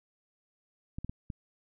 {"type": "clicks", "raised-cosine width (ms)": 5, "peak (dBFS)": -25, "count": 4, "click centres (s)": [0.985, 1.046, 1.095, 1.302], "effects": []}